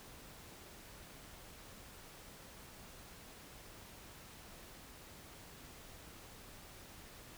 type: silence
effects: pink hiss -55 dBFS RMS until 7.37 s